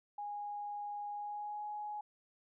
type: tone with pitch glide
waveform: sine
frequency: 824 to 837 Hz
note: G#5 to G#5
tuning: -14 to +13 cents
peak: -39 dBFS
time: 0.18-2.01 s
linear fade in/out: 5 ms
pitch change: +27 cents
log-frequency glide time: 1.12-1.64 s
effects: none